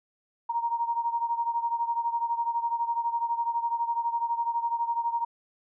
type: beating tone pair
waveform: sine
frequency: 932.3 / 944.3 Hz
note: A#5 / A#5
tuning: 0 / +22 cents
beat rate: 12 Hz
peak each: -27 / -31 dBFS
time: 0.49-5.25 s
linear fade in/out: 10 ms
effects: none